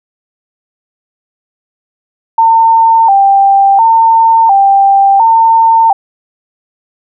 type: tone with vibrato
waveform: sine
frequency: 845 Hz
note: G#5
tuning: 30 cents sharp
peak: -3 dBFS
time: 2.38-5.93 s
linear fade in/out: 5 ms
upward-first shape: square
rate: 0.71 Hz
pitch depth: 120 cents each way
effects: none